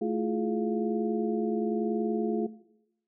sine tone cluster, 219.1 / 330.8 / 351.8 / 422 / 699 Hz, A3 / E4 / F4 / G#4 / F5, -7 / +6 / +13 / +28 / +1 cents, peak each -31 / -38 / -31 / -31 / -39 dBFS, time 0.01-2.47 s, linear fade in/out 10 ms, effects noise-tail reverb RT60 0.8 s tail -17 dB re dry

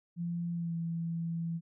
sine tone with pitch glide, 171.4 to 166.81 Hz, F3 to E3, -32 to +21 cents, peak -32 dBFS, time 0.16-1.61 s, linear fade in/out 50 ms, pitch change -47 cents, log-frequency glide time 0.52-0.75 s, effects none

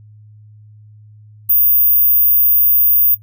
sine tone, 14917 Hz, A#9, in tune, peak -9 dBFS, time 1.49-3.15 s, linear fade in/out 10 ms, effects noise-tail reverb RT60 0.1 s tail -17 dB re dry + added 106 Hz sine -39 dBFS peak until 3.22 s

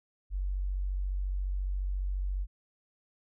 sine tone, 47.2 Hz, F#1, 35 cents sharp, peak -29 dBFS, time 0.3-2.47 s, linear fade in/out 50 ms, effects none

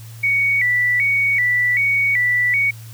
sine tone with vibrato, 2097 Hz, C7, 3 cents sharp, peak -14 dBFS, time 0.23-2.71 s, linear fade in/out 10 ms, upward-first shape square, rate 1.3 Hz, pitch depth 110 cents each way, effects added 113 Hz sine -34 dBFS peak until 2.93 s + white hiss -45 dBFS RMS until 2.93 s

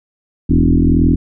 sine tone with frequency modulation, 163.7 Hz, E3, 12 cents flat, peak -8 dBFS, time 0.49-1.16 s, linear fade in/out 10 ms, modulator 41.7 Hz, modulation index 3.6, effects none

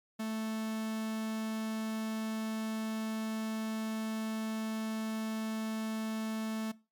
45% pulse tone, 220 Hz, A3, in tune, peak -34 dBFS, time 0.19-6.72 s, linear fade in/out 10 ms, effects noise-tail reverb RT60 0.3 s tail -20 dB re dry + MP3 96 kbps

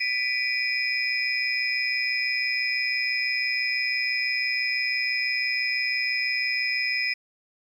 sine tone cluster, 1986 / 2332 / 2458 / 5100 Hz, B6 / D7 / D#7 / D#8, +9 / -13 / -22 / +42 cents, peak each -29 dBFS, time 0-7.14 s, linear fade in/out 10 ms, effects 9-bit

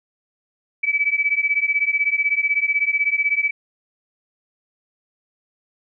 sine beating tone pair, 2288 / 2304 Hz, D7 / D7, -46 / -34 cents, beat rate 16 Hz, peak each -20 dBFS, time 0.83-3.51 s, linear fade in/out 10 ms, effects none

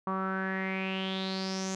sawtooth tone with low-pass filter sweep, 190 Hz, F#3, 46 cents sharp, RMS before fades -33 dBFS, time 0.07-1.75 s, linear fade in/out 2 ms, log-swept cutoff 1100 to 6700 Hz, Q 6.6, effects none

